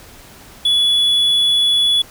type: tone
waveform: triangle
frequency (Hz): 3411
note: G#7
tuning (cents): +46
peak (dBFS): -10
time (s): 0.65-2.02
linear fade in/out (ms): 5
effects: pink hiss -41 dBFS RMS until 2.1 s